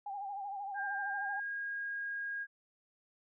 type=tone with vibrato; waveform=sine; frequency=799 Hz; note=G5; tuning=33 cents sharp; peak=-38 dBFS; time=0.06-1.4 s; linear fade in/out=5 ms; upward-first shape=sine; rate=13 Hz; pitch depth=64 cents each way
type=tone with pitch glide; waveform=sine; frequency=1600 to 1630.8 Hz; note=G6 to G#6; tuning=+35 to -32 cents; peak=-36 dBFS; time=0.74-2.47 s; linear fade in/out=50 ms; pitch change=+33 cents; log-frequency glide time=1.06-1.47 s
effects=none